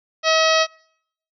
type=harmonic tone; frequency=640 Hz; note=D#5; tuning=49 cents sharp; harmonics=1 / 2 / 3 / 4 / 5 / 6 / 7 / 8 / 9; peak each=-18 / -21 / -23 / -24 / -25 / -26 / -26 / -27 / -28 dBFS; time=0.23-0.67 s; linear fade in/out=50 ms; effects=noise-tail reverb RT60 0.7 s tail -26 dB re dry